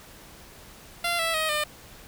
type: tone with pitch steps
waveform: 10% pulse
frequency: 690 / 659.2 / 629.8 / 601.7 Hz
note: F5 / E5 / D#5 / D5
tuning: -21 / 0 / +21 / +42 cents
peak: -16 dBFS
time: 1.04-1.64 s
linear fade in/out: 5 ms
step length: 150 ms
effects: pink hiss -48 dBFS RMS until 2.07 s